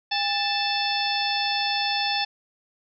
harmonic tone with a mistuned harmonic, 880 Hz, A5, in tune, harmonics 1 / 2 / 3 / 4 / 5 / 6, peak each -27 / -32 / -30 / -29 / -31 / -30 dBFS, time 0.11-2.25 s, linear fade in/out 10 ms, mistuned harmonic 1, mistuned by -150 cents, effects none

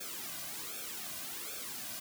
white noise with flanger, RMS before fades -42 dBFS, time 0-2 s, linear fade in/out 10 ms, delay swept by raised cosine 1 to 2.3 ms, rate 1.3 Hz, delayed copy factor -0.8, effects none

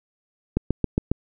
click train, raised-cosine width 3 ms, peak -7 dBFS, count 5, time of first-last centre 0.57-1.116 s, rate 7.33 Hz, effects none

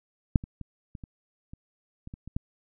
clicks, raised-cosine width 5 ms, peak -6 / -25 / -25 / -27 / -28 / -30 / -28 / -27 / -28 / -16 dBFS, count 10, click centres 0.358 / 0.439 / 0.613 / 0.952 / 1.038 / 1.535 / 2.074 / 2.139 / 2.276 / 2.365 s, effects none

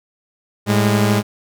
sawtooth tone pair together, 108.2 / 204.3 Hz, A2 / G#3, -29 / -28 cents, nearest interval major seventh, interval 1101 cents, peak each -12 dBFS, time 0.66-1.23 s, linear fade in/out 50 ms, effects none

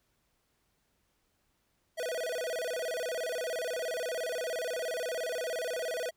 square tone with vibrato, 567 Hz, C#5, 39 cents sharp, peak -33 dBFS, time 1.97-6.11 s, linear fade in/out 20 ms, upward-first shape square, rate 17 Hz, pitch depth 230 cents each way, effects pink hiss -75 dBFS RMS until 6.16 s

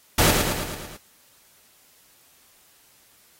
pink noise with echo, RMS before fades -18 dBFS, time 0.18-0.31 s, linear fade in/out 5 ms, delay 110 ms, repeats 6, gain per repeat -4 dB, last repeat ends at 0.97 s, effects white hiss -57 dBFS RMS until 3.39 s + AAC 48 kbps

